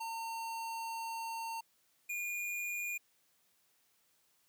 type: tone pair in turn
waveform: square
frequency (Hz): 910 / 2429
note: A#5 / D#7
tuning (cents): -42 / -42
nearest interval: octave + perfect fourth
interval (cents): 1700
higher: second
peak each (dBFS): -39 / -37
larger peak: second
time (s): 0-1.61 / 2.09-2.98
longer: first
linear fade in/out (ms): 10
effects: white hiss -73 dBFS RMS until 4.48 s + high-pass 80 Hz 12 dB/octave